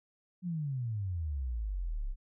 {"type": "exponential sweep", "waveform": "sine", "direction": "down", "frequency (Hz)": [185, 31], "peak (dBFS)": -32, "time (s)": [0.42, 2.16], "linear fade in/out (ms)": 50, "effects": []}